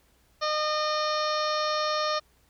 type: harmonic tone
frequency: 610 Hz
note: D#5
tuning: 34 cents flat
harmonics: 1 / 2 / 3 / 4 / 5 / 6 / 7 / 8 / 9 / 10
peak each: -29 / -28 / -37 / -41 / -42 / -38 / -36 / -43 / -37 / -50 dBFS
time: 0.41-2.2 s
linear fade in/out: 20 ms
effects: added 60 Hz sine -65 dBFS peak until 2.49 s + pink hiss -65 dBFS RMS until 2.49 s